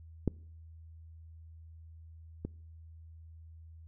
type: clicks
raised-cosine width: 3 ms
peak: -15 / -23 dBFS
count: 2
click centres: 0.277 / 2.45 s
effects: noise-tail reverb RT60 0.6 s tail -25 dB re dry + added 81 Hz sine -49 dBFS peak until 3.87 s